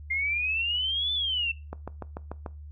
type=exponential two-way sweep; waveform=sine; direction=up then down; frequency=2099 to 3536 to 2658 Hz; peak=-25 dBFS; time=0.1-1.52 s; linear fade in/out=10 ms; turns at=1.13 s
type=click train; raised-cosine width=1 ms; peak=-21 dBFS; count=6; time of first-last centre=1.73-2.462 s; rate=6.83 Hz
effects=noise-tail reverb RT60 0.3 s tail -20 dB re dry + added 74 Hz sine -40 dBFS peak until 2.71 s